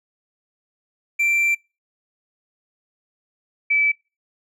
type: tone pair in turn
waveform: triangle / sine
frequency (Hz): 2351 / 2307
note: D7 / D7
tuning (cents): +1 / -31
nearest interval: unison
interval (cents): 32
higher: first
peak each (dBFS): -15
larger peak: neither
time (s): 1.19-1.55 / 3.7-3.92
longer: first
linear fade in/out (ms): 10
effects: noise-tail reverb RT60 0.3 s tail -26 dB re dry